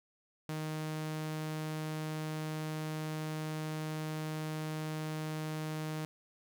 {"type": "tone", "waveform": "sawtooth", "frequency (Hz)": 155.56, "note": "D#3", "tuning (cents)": 0, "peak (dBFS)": -32, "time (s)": [0.49, 6.05], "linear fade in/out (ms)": 0, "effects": []}